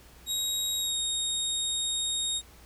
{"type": "tone with pitch glide", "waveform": "25% pulse", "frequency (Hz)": [3797, 3730], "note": ["A#7", "A#7"], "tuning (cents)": [31, 0], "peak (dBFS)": -23, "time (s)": [0.26, 2.42], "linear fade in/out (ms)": 50, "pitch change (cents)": -31, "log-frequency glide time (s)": [0.77, 0.98], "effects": ["added 60 Hz sine -54 dBFS peak until 2.65 s", "pink hiss -55 dBFS RMS until 2.65 s"]}